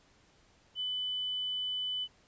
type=tone; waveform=sine; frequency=3000 Hz; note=F#7; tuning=23 cents sharp; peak=-32 dBFS; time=0.75-2.08 s; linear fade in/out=50 ms; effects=pink hiss -65 dBFS RMS until 2.27 s + resampled to 16000 Hz